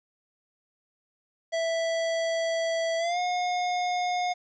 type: tone with pitch glide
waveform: square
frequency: 659.3 to 719 Hz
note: E5 to F#5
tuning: 0 to -50 cents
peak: -26 dBFS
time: 1.52-4.34 s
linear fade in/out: 20 ms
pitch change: +150 cents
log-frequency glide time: 2.98-3.19 s
effects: resampled to 16000 Hz + 10-bit